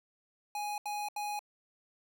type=tone bursts; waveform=square; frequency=830.6 Hz; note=G#5; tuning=in tune; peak=-35 dBFS; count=3; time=0.55-1.392 s; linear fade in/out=2 ms; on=230 ms; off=76 ms; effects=none